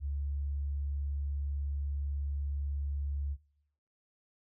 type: tone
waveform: sine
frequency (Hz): 70.9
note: C#2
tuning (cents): +40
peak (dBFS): -32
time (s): 0-3.37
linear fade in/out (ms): 50
effects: noise-tail reverb RT60 0.8 s tail -20 dB re dry